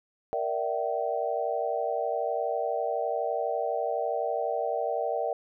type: chord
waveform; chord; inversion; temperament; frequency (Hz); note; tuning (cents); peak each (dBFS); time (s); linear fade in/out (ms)
sine; E half-diminished seventh; second; equal with one note detuned; 466.2 / 587.3 / 659.3 / 767; Bb4 / D5 / E5 / G5; 0 / 0 / 0 / -38; -32; 0.33-5.33; 0
effects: none